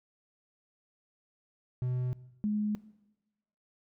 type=tone pair in turn; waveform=triangle / sine; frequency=125.6 / 210.2 Hz; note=B2 / G#3; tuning=+30 / +21 cents; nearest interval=major sixth; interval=891 cents; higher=second; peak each=-27 dBFS; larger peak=neither; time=1.82-2.13 / 2.44-2.75 s; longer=neither; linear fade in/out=0 ms; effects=noise-tail reverb RT60 1.0 s tail -19 dB re dry